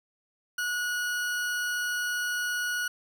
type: tone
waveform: 40% pulse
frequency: 1459 Hz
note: F#6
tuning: 25 cents flat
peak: -27 dBFS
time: 0.58-2.88 s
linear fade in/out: 5 ms
effects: 9-bit